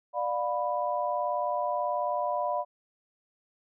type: chord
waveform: sine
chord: B diminished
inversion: first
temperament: just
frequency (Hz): 592.7 / 711.2 / 987.8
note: D5 / F5 / B5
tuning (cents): +16 / +31 / 0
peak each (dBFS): -31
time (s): 0.13-2.65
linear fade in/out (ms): 50
effects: none